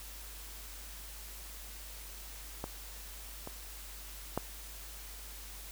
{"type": "clicks", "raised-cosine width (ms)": 1, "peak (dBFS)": [-23, -27, -17], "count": 3, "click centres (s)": [2.641, 3.474, 4.376], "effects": ["added 50 Hz sine -48 dBFS peak until 5.71 s", "white hiss -49 dBFS RMS until 5.71 s"]}